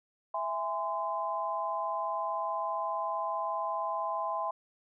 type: chord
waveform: sine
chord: E augmented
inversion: none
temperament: just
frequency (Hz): 659.3 / 824.1 / 1030.1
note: E5 / G#5 / B#5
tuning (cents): 0 / -14 / -27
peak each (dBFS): -36 / -36 / -33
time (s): 0.34-4.51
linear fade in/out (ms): 5
effects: none